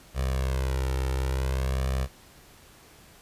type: tone with flanger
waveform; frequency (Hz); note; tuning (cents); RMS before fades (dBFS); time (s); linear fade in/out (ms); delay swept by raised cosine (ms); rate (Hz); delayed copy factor
sawtooth; 65.41; C2; 0; -27; 0.14-2.08; 50; 1.7 to 2.21; 0.55; +0.95
effects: pink hiss -53 dBFS RMS until 3.21 s + resampled to 32000 Hz